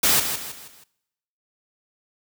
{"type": "noise with echo", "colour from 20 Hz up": "white", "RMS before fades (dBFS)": -18, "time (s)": [0.03, 0.2], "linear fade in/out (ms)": 5, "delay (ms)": 160, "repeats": 4, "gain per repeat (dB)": -8, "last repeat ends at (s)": 0.84, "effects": ["noise-tail reverb RT60 0.9 s tail -22 dB re dry"]}